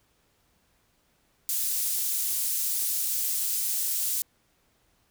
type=high-pass noise; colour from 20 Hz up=pink; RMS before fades=-28 dBFS; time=1.49-4.22 s; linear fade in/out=0 ms; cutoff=9000 Hz; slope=12 dB/octave; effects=pink hiss -68 dBFS RMS until 5.1 s